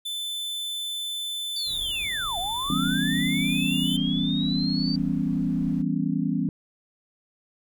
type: tone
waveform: 45% pulse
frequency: 3520 Hz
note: A7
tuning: in tune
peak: -29 dBFS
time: 0.05-3.97 s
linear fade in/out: 10 ms
type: linear two-way sweep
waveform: sine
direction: down then up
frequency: 4651 to 680 to 4651 Hz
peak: -29 dBFS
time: 1.56-4.96 s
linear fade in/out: 5 ms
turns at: 2.38 s
type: noise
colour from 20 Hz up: brown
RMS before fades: -43 dBFS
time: 1.66-5.83 s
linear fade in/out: 20 ms
type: chord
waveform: sine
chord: C# half-diminished seventh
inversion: first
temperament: equal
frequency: 164.81 / 196 / 246.9 / 277.2 Hz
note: E3 / G3 / B3 / C#4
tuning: 0 / 0 / 0 / 0 cents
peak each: -28 dBFS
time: 2.7-6.49 s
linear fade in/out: 2 ms
effects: none